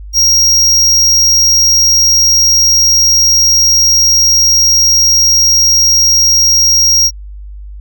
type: tone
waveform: square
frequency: 5620 Hz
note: F8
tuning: 10 cents sharp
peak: -6 dBFS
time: 0.13-7.11 s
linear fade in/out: 50 ms
effects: added 50 Hz sine -25 dBFS peak until 7.8 s